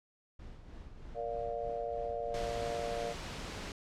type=noise with tremolo; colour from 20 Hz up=brown; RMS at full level=-46 dBFS; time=0.39-2.71 s; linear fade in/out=5 ms; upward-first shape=triangle; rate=3.2 Hz; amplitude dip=50%
type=chord; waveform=sine; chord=Bb major; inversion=none; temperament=just; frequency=466.2 / 582.7 / 699.2 Hz; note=Bb4 / D5 / F5; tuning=0 / -14 / +2 cents; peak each=-39 / -39 / -39 dBFS; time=1.14-3.15 s; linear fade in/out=50 ms
type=noise; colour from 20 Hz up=pink; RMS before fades=-42 dBFS; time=2.34-3.72 s; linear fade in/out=2 ms
effects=low-pass 6000 Hz 12 dB/octave